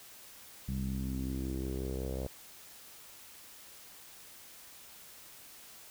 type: tone with low-pass filter sweep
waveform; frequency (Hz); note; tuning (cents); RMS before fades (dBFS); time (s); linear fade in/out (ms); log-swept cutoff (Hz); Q
sawtooth; 65.41; C2; 0; -36; 0.68-2.27; 5; 180 to 560; 3.7
effects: white hiss -53 dBFS RMS until 5.9 s